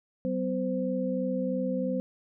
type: tone cluster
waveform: sine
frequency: 189.4 / 252.4 / 518 Hz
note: F#3 / B3 / C5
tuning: +41 / +38 / -17 cents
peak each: -31 dBFS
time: 0.25-2 s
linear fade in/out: 0 ms
effects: none